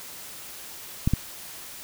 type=clicks; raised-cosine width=5 ms; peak=-8 dBFS; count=2; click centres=1.075 / 1.136 s; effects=white hiss -41 dBFS RMS until 1.83 s